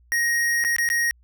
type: tone with dropouts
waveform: square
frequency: 1876 Hz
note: A#6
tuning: 11 cents sharp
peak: -20 dBFS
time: 0.12-1.11 s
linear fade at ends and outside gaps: 0 ms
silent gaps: 0.64-0.648 / 0.764-0.784 / 0.889-0.901 s
effects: added 60 Hz sine -53 dBFS peak until 1.23 s